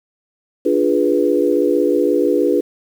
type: chord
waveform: sine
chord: D diminished seventh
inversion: none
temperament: equal with one note detuned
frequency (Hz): 293.7 / 349.2 / 415.3 / 491.6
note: D4 / F4 / Ab4 / Cb5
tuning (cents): 0 / 0 / 0 / -8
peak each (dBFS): -18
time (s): 0.65-2.61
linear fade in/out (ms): 10
effects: 7-bit